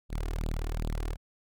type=tone with flanger; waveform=sawtooth; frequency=38.89 Hz; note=D#1; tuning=in tune; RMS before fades=-32 dBFS; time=0.09-1.17 s; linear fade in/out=50 ms; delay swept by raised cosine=0.23 to 2.83 ms; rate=2.6 Hz; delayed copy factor=+1; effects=none